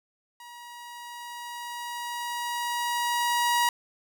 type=tone with level ramp; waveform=sawtooth; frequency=957 Hz; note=A#5; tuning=45 cents sharp; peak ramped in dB=-40 to -17 dBFS; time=0.4-3.69 s; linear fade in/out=2 ms; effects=none